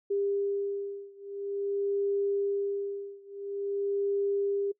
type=beating tone pair; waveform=sine; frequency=400 / 400.48 Hz; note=G4 / G4; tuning=+35 / +37 cents; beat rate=0.48 Hz; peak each=-31 / -32 dBFS; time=0.1-4.72 s; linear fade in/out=10 ms; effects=noise-tail reverb RT60 0.1 s tail -21 dB re dry